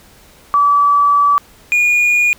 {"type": "tone pair in turn", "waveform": ["sine", "triangle"], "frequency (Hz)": [1151, 2439], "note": ["D6", "D#7"], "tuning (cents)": [-35, -35], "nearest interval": "octave + minor second", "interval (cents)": 1300, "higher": "second", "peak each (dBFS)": -8, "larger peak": "neither", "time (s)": [[0.54, 1.38], [1.72, 2.33]], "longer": "first", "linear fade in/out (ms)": 0, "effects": ["pink hiss -45 dBFS RMS until 2.38 s"]}